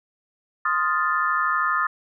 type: chord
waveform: sine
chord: F dominant seventh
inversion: second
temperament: equal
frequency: 1046.5 / 1244.5 / 1396.9 / 1760 Hz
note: C6 / Eb6 / F6 / A6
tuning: 0 / 0 / 0 / 0 cents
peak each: -28 / -22 / -27 / -26 dBFS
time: 0.65-1.87 s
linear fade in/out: 5 ms
effects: none